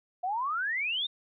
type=exponential sweep; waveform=sine; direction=up; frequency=698.5 to 3729 Hz; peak=-28 dBFS; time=0.23-1.07 s; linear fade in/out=10 ms; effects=none